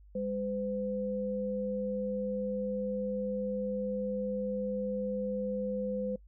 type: tone pair together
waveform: sine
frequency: 201.9 / 508.8 Hz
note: G#3 / C5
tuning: -49 / -48 cents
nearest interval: octave + major third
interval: 1601 cents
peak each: -35 / -33 dBFS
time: 0.15-6.16 s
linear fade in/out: 5 ms
effects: noise-tail reverb RT60 0.1 s tail -23 dB re dry + added 50 Hz sine -53 dBFS peak until 6.27 s